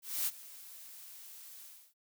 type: noise with ADSR envelope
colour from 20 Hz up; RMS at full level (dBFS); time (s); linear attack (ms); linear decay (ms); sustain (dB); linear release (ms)
blue; -32; 0.02-1.94; 250; 35; -19; 300
effects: none